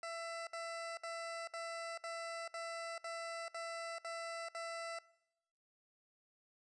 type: tone bursts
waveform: 20% pulse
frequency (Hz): 668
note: E5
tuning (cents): +23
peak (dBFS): -37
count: 10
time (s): 0.03-4.988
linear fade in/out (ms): 2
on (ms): 440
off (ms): 62
effects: noise-tail reverb RT60 0.9 s tail -22 dB re dry + resampled to 22050 Hz